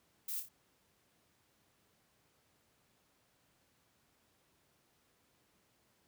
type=noise with echo; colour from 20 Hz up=violet; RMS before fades=-40 dBFS; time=0.28-0.4 s; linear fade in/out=5 ms; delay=29 ms; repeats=3; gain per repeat=-6 dB; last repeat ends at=0.487 s; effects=pink hiss -73 dBFS RMS until 6.07 s + high-pass 80 Hz 12 dB/octave